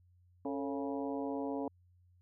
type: harmonic tone with a mistuned harmonic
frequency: 138.59 Hz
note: C#3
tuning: in tune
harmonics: 2 / 3 / 4 / 5 / 6 / 7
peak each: -37 / -41 / -43 / -45 / -47 / -48 dBFS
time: 0.45-1.68 s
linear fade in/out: 2 ms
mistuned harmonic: 3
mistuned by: +95 cents
effects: added 89 Hz sine -63 dBFS peak until 2.21 s